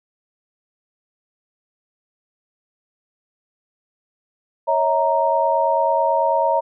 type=chord; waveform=sine; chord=A# diminished; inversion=first; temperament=equal with one note detuned; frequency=554.4 / 643.5 / 932.3 Hz; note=C#5 / E5 / A#5; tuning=0 / -42 / 0 cents; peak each=-21 / -20 / -18 dBFS; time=4.67-6.61 s; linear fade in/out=20 ms; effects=none